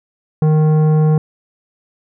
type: tone with tanh clipping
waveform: sine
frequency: 154.6 Hz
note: D#3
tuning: 11 cents flat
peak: -11 dBFS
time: 0.42-1.18 s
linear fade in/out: 2 ms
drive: 12 dB
effects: none